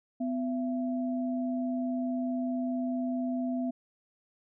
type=tone pair together; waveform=sine; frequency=252.1 / 672.5 Hz; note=B3 / E5; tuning=+36 / +34 cents; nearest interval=octave + perfect fourth; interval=1698 cents; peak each=-29 / -37 dBFS; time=0.2-3.71 s; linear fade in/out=10 ms; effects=none